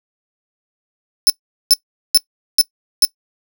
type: tone bursts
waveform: sawtooth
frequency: 5274 Hz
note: E8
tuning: in tune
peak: -4 dBFS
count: 5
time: 1.27-3.05 s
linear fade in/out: 0 ms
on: 28 ms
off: 410 ms
effects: noise-tail reverb RT60 0.1 s tail -21 dB re dry